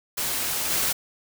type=noise with level steps; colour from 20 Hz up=white; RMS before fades=-27 / -24 dBFS; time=0.17-0.93 s; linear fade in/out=10 ms; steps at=0.7 s; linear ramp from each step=2 ms; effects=none